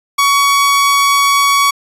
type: tone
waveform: sawtooth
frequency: 1124 Hz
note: C#6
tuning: 24 cents sharp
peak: -5 dBFS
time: 0.18-1.71 s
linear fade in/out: 10 ms
effects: resampled to 32000 Hz